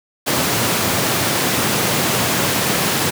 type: high-pass noise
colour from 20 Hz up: pink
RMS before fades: -18 dBFS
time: 0.26-3.11 s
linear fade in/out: 20 ms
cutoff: 110 Hz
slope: 24 dB/octave
effects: none